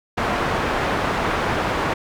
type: low-pass noise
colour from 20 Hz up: white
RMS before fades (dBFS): -22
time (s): 0.17-1.94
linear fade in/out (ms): 10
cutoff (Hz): 1300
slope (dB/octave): 12
effects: none

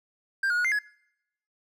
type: tone with pitch steps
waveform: triangle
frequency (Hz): 1585 / 1439 / 1454 / 2096 / 1685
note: G6 / F#6 / F#6 / C7 / G#6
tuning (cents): +19 / -49 / -31 / +2 / +25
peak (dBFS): -21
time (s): 0.43-0.79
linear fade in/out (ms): 5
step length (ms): 72
effects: noise-tail reverb RT60 0.8 s tail -24 dB re dry

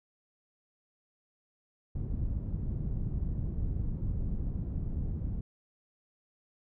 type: low-pass noise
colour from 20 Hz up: pink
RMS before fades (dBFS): -33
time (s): 1.95-5.41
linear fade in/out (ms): 5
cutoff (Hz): 150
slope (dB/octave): 12
effects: none

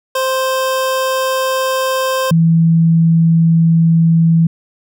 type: tone pair in turn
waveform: 25% pulse / sine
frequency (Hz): 523.3 / 164.83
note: C5 / E3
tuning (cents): 0 / 0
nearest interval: octave + minor sixth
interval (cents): 2000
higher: first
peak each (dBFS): -10 / -7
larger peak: second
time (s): 0.15-2.31 / 2.31-4.47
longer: neither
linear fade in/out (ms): 5
effects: none

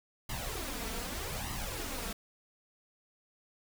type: noise with flanger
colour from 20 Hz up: pink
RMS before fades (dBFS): -38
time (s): 0.29-2.13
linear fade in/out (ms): 5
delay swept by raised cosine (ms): 1 to 4.5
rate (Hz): 0.82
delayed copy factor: +0.7
effects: none

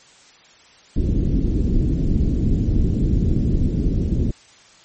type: low-pass noise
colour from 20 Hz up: pink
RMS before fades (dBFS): -18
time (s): 0.96-4.31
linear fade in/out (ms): 5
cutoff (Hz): 310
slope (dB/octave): 24
effects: white hiss -49 dBFS RMS until 4.84 s + MP3 32 kbps

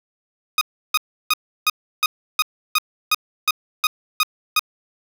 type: tone bursts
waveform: 15% pulse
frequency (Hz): 1244.5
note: D#6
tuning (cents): 0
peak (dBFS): -8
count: 12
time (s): 0.58-4.594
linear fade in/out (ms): 2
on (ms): 32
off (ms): 330
effects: none

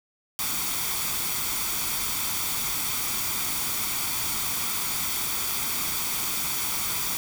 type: noise with comb filter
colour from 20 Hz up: white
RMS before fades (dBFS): -28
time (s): 0.39-7.17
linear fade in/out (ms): 0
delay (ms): 0.87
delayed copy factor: +0.55
effects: none

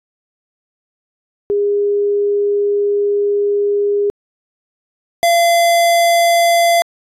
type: tone pair in turn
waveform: sine / square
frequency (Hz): 407.9 / 683.5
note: G#4 / F5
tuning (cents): -31 / -37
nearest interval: major sixth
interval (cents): 894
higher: second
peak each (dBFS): -12 / -10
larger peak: second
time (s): 1.5-4.1 / 5.23-6.82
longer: first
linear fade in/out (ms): 0
effects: resampled to 32000 Hz

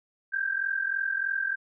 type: tone pair together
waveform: sine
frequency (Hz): 1568 / 1611.2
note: G6 / G6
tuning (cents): 0 / +47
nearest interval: unison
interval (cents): 47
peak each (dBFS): -28 / -30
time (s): 0.32-1.56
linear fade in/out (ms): 20
effects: none

